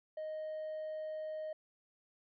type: tone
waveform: triangle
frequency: 622.3 Hz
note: D#5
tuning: in tune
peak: -36 dBFS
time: 0.17-1.53 s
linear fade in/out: 5 ms
effects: tanh soft clip ceiling -33 dBFS + resampled to 11025 Hz